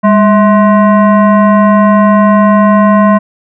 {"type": "tone with frequency modulation", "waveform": "sine", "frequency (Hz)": 202.3, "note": "G#3", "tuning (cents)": -45, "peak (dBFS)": -3, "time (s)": [0.03, 3.19], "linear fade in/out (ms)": 20, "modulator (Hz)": 850, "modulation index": 0.99, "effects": []}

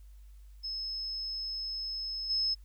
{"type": "tone with level steps", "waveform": "sine", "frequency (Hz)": 5190, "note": "E8", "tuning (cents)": -28, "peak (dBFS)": [-34, -27], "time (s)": [0.63, 2.55], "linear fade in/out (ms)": 20, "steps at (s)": 2.29, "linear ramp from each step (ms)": 20, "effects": ["added 50 Hz sine -49 dBFS peak until 2.64 s", "white hiss -71 dBFS RMS until 2.64 s"]}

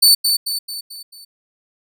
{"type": "tone with echo", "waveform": "sawtooth", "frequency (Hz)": 4512, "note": "C#8", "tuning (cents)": 30, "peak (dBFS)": -5, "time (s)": [0.02, 0.15], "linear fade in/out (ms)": 10, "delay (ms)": 220, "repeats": 5, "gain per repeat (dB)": -6, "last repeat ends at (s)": 1.25, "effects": []}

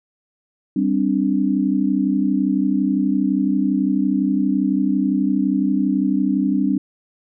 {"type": "chord", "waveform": "sine", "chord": "G suspended fourth", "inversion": "none", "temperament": "equal", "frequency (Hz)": [196, 261.6, 293.7], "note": ["G3", "C4", "D4"], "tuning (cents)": [0, 0, 0], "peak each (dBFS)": -20, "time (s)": [0.76, 6.78], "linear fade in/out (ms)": 5, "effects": []}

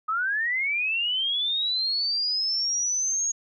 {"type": "linear sweep", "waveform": "sine", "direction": "up", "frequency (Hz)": [1244.5, 6645], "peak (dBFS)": -23, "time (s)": [0.08, 3.32], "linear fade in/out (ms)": 10, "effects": []}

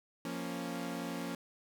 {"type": "chord", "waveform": "sawtooth", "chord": "Bb minor", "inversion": "second", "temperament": "equal", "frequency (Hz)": [174.61, 233.1, 277.2], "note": ["F3", "Bb3", "Db4"], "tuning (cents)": [0, 0, 0], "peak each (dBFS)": [-38, -38, -37], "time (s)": [0.25, 1.35], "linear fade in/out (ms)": 2, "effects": []}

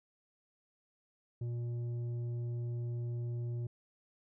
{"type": "tone with tanh clipping", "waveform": "sine", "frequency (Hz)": 119.3, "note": "A#2", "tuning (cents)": 41, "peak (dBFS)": -36, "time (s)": [1.41, 3.67], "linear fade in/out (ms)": 5, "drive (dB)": 7, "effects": []}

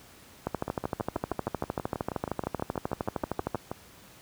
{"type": "two click trains", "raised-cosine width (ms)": 1, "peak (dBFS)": [-18, -14], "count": [20, 41], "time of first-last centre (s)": [[0.68, 3.715], [0.47, 3.547]], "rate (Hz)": [6.26, 13], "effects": ["pink hiss -53 dBFS RMS until 4.21 s", "high-pass 60 Hz 12 dB/octave"]}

